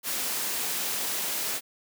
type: high-pass noise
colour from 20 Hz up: white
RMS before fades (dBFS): -30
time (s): 0.03-1.61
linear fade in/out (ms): 50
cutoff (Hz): 170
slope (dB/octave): 12
effects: none